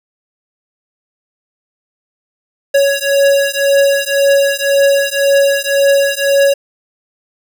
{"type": "beating tone pair", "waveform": "square", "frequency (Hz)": [556, 557.9], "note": ["C#5", "C#5"], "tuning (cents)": [5, 11], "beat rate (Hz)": 1.9, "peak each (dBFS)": -13, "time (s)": [2.74, 6.54], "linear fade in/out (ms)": 10, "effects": []}